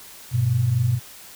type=tone pair together; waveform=sine; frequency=99.6 / 123.52 Hz; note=G2 / B2; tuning=+28 / +1 cents; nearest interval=major third; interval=373 cents; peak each=-24 / -18 dBFS; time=0.31-1 s; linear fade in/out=50 ms; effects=white hiss -43 dBFS RMS until 1.35 s